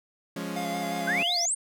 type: chord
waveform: sawtooth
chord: Db major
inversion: first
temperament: equal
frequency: 174.61 / 207.7 / 277.2 Hz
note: F3 / Ab3 / Db4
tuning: 0 / 0 / 0 cents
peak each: -32 dBFS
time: 0.36-1.23 s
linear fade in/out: 5 ms
type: tone with vibrato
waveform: square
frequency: 699 Hz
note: F5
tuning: 1 cent sharp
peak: -32 dBFS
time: 0.56-1.46 s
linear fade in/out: 5 ms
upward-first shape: square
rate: 5.6 Hz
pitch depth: 25 cents each way
type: exponential sweep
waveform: sine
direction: up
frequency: 1480 to 9150 Hz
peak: -24 dBFS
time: 1.07-1.55 s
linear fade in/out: 10 ms
effects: none